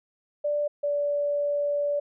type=tone pair in turn; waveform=sine; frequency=587.3 / 578.9 Hz; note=D5 / D5; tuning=0 / -25 cents; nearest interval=unison; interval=25 cents; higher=first; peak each=-23 dBFS; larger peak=neither; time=0.44-0.68 / 0.83-2 s; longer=second; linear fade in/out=10 ms; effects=none